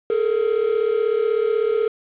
triangle tone pair together, 423 / 459.2 Hz, G#4 / A#4, +32 / -26 cents, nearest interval minor second, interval 142 cents, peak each -18 / -18 dBFS, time 0.1-1.88 s, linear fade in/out 2 ms, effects resampled to 8000 Hz + 7-bit

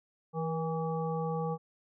harmonic tone with a mistuned harmonic, 163.6 Hz, E3, 13 cents flat, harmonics 1 / 3 / 5 / 7, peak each -33 / -35 / -38 / -42 dBFS, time 0.33-1.58 s, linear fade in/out 50 ms, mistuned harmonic 3, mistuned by -43 cents, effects none

